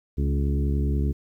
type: harmonic tone with a mistuned harmonic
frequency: 70.3 Hz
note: C#2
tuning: 25 cents sharp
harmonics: 1 / 2 / 3 / 4 / 5 / 6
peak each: -22 / -28 / -32 / -34 / -36 / -38 dBFS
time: 0.17-1.13 s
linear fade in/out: 20 ms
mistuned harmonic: 3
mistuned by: +29 cents
effects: 10-bit